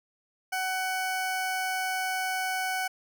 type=tone; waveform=20% pulse; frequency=750 Hz; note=F#5; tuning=23 cents sharp; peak=-23 dBFS; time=0.52-2.88 s; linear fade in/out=10 ms; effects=none